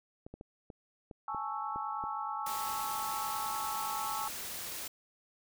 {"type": "clicks", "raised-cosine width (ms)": 2, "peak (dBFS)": -32, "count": 8, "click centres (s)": [0.265, 0.34, 0.411, 0.702, 1.112, 1.347, 1.76, 2.039]}
{"type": "chord", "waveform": "sine", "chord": "A major seventh", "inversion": "third", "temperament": "equal", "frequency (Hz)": [830.6, 880, 1108.7, 1318.5], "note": ["G#5", "A5", "C#6", "E6"], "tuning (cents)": [0, 0, 0, 0], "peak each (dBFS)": -40, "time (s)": [1.28, 4.28], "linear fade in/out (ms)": 2}
{"type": "noise", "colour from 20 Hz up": "white", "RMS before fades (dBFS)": -41, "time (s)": [2.46, 4.88], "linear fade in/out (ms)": 5}
{"effects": []}